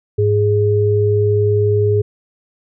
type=tone pair together; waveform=sine; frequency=103.74 / 415.3 Hz; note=G#2 / G#4; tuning=-1 / 0 cents; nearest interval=2 octaves; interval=2401 cents; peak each=-14 dBFS; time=0.18-2.02 s; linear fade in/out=10 ms; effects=none